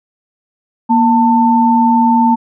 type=tone pair together; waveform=sine; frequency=236.6 / 892.4 Hz; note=A#3 / A5; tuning=+26 / +24 cents; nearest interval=octave + major seventh; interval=2298 cents; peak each=-10 dBFS; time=0.89-2.36 s; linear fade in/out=20 ms; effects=none